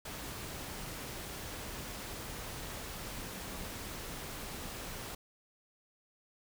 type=tone in noise; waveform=sine; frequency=183.5 Hz; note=F#3; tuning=14 cents flat; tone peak=-50 dBFS; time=3.34-3.67 s; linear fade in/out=5 ms; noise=pink; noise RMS=-43 dBFS; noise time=0.05-5.15 s; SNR=-10 dB; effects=none